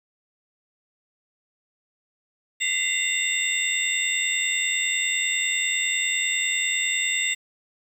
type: tone cluster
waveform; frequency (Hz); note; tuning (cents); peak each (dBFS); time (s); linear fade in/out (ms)
sine; 2009 / 2099 / 2768 / 3616 / 7680; B6 / C7 / F7 / A7 / B8; +29 / +5 / -16 / +47 / -49; -28; 2.6-7.35; 20
effects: tanh soft clip ceiling -10 dBFS + 8-bit